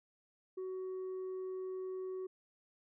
sine tone, 374.1 Hz, F#4, 19 cents sharp, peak -36 dBFS, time 0.57-2.27 s, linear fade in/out 10 ms, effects tanh soft clip ceiling -38 dBFS

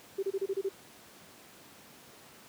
sine tone bursts, 389.8 Hz, G4, 10 cents flat, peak -28 dBFS, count 7, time 0.18-0.691 s, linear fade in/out 10 ms, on 49 ms, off 28 ms, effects pink hiss -54 dBFS RMS until 2.48 s + high-pass 150 Hz 12 dB/octave

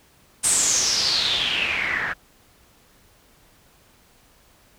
white noise with low-pass filter sweep, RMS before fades -22 dBFS, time 0.43-2.14 s, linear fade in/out 20 ms, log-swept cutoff 8900 to 1600 Hz, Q 6.6, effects pink hiss -56 dBFS RMS until 4.78 s

